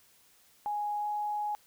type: tone with pitch glide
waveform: sine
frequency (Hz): 830.6 to 835.4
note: G#5 to G#5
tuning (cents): 0 to +10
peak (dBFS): -30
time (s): 0.66-1.55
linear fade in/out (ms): 0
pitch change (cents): +10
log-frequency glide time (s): 0.99-1.06
effects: white hiss -63 dBFS RMS until 1.66 s